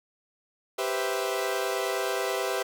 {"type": "chord", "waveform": "sawtooth", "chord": "C major seventh", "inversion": "second", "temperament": "equal", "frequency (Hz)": [392, 493.9, 523.3, 659.3], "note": ["G4", "B4", "C5", "E5"], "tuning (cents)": [0, 0, 0, 0], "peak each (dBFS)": [-27, -29, -30, -29], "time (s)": [0.78, 2.63], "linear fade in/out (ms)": 10, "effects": []}